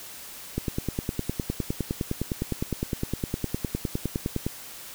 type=click train; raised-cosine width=3 ms; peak=-13 dBFS; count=39; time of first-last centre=0.58-4.465 s; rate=9.78 Hz; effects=white hiss -42 dBFS RMS until 4.94 s